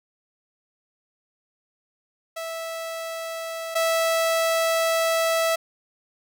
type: tone pair in turn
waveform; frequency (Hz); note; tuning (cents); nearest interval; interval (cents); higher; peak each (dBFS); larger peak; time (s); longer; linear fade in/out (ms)
sawtooth; 656 / 656; E5 / E5; -9 / -9; unison; 0; neither; -26 / -16; second; 2.36-3.75 / 3.75-5.56; second; 10
effects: none